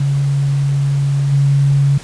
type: tone with level steps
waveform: sine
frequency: 139.8 Hz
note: C#3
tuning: 15 cents sharp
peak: -12 / -9 dBFS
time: 0-1.98 s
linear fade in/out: 5 ms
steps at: 1.31 s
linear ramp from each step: 20 ms
effects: pink hiss -35 dBFS RMS until 2.03 s + resampled to 22050 Hz